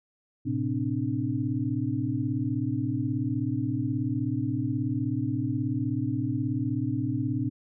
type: tone cluster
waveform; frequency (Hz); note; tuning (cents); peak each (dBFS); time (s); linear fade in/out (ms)
sine; 110.4 / 129.2 / 261.1 / 297.5; A2 / C3 / C4 / D4; +6 / -21 / -3 / +22; -31; 0.45-7.5; 20
effects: none